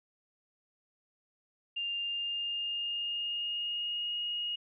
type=tone with pitch glide; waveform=sine; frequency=2800 to 2872 Hz; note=F7 to F7; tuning=+4 to +48 cents; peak=-32 dBFS; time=1.76-4.56 s; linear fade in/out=10 ms; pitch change=+44 cents; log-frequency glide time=1.99-4.17 s; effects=none